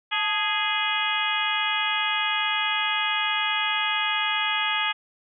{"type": "harmonic tone with a mistuned harmonic", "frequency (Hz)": 415.3, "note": "G#4", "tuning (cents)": 0, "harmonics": [2, 3, 4, 5, 6, 7, 8], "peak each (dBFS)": [-30, -30, -30, -30, -30, -30, -30], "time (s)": [0.11, 4.93], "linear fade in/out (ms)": 20, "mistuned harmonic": 2, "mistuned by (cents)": 80, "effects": []}